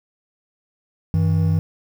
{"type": "tone pair together", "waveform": "triangle", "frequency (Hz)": [95.21, 160.4], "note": ["G2", "E3"], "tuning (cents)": [-50, -47], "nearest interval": "major sixth", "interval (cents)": 903, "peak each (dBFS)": -16, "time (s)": [1.14, 1.59], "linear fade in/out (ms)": 0, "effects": ["8-bit"]}